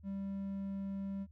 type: tone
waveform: triangle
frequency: 196 Hz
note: G3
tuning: in tune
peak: -35 dBFS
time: 0.03-1.27 s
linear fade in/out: 50 ms
effects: added 79 Hz sine -55 dBFS peak until 1.31 s